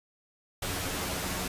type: noise with comb filter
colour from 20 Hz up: pink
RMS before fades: -33 dBFS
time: 0.62-1.48 s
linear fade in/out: 5 ms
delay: 11 ms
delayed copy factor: +0.75
effects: resampled to 32000 Hz